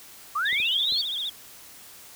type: linear sweep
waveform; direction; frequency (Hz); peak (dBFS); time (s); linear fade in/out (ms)
sine; up; 1108.7 to 4567; -23; 0.35-1.02; 10
type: tone with vibrato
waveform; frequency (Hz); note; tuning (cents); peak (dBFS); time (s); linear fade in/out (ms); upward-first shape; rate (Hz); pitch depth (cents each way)
sine; 3476; A7; -22; -27; 0.45-1.3; 10; triangle; 15; 160
type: clicks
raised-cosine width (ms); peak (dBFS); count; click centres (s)
2; -32; 3; 0.528 / 0.601 / 0.923
effects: white hiss -47 dBFS RMS until 2.15 s